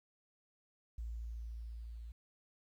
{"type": "tone with level ramp", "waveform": "sine", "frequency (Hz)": 56.9, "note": "A#1", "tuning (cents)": -41, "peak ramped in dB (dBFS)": [-39, -45], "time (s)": [0.98, 2.12], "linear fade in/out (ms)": 5, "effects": ["12-bit"]}